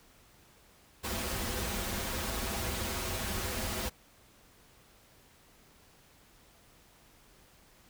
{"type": "noise with comb filter", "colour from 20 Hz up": "pink", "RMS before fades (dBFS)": -35, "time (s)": [1.03, 3.9], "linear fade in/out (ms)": 20, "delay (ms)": 6.8, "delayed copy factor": -0.8, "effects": ["pink hiss -61 dBFS RMS until 7.89 s"]}